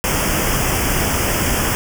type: band-stop noise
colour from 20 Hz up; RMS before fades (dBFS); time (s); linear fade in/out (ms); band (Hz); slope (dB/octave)
pink; -18; 0.04-1.75; 0; 3300 to 4900; 96
effects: none